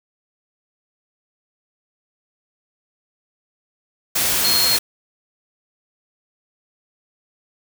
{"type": "tone in noise", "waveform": "sine", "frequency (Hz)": 4264, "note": "C8", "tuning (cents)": 32, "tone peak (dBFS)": -17, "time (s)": [4.44, 4.77], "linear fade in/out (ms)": 10, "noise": "white", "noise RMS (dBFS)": -19, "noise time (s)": [4.15, 4.79], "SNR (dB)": -1, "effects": []}